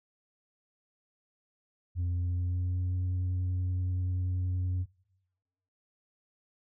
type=tone with pitch glide; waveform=sine; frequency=88.2 to 91.05 Hz; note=F2 to F#2; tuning=+18 to -27 cents; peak=-25 dBFS; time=1.95-4.86 s; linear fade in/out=50 ms; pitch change=+55 cents; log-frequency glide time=2.15-2.98 s; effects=noise-tail reverb RT60 1.0 s tail -24 dB re dry + tanh soft clip ceiling -27 dBFS